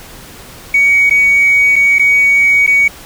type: tone with dropouts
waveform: triangle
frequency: 2249 Hz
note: C#7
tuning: 24 cents sharp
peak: -3 dBFS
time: 0.74-2.88 s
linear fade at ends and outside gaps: 5 ms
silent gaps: 1.097-1.108 / 1.758-1.762 / 1.985-1.994 / 2.665-2.675 s
effects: tanh soft clip ceiling -3 dBFS + pink hiss -34 dBFS RMS until 3.05 s